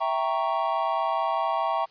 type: chord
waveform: triangle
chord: E diminished seventh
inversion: none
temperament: equal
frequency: 659.3 / 784 / 932.3 / 1108.7 Hz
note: E5 / G5 / Bb5 / Db6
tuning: 0 / 0 / 0 / 0 cents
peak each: -27 dBFS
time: 0-1.86 s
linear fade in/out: 20 ms
effects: white hiss -57 dBFS RMS until 1.9 s + resampled to 11025 Hz